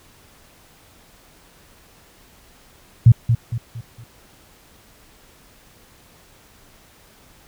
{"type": "tone with echo", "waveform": "sine", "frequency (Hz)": 116.54, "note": "A#2", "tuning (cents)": 0, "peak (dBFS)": -4, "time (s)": [3.06, 3.12], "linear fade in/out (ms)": 5, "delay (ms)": 230, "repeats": 4, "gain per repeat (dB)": -8, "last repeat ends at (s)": 4.04, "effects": ["pink hiss -51 dBFS RMS until 7.47 s"]}